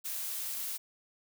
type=noise; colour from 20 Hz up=blue; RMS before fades=-37 dBFS; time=0.04-0.78 s; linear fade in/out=20 ms; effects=none